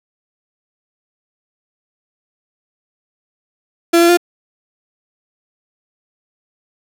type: tone with pitch steps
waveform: 35% pulse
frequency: 338.7 / 341.5 / 349.6 Hz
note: E4 / F4 / F4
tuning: +47 / -39 / +2 cents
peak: -6 dBFS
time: 3.93-4.173 s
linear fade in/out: 10 ms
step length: 81 ms
effects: none